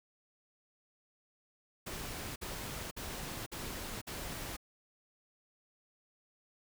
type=noise bursts; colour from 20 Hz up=pink; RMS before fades=-42 dBFS; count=5; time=1.86-4.568 s; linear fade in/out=10 ms; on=500 ms; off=52 ms; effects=none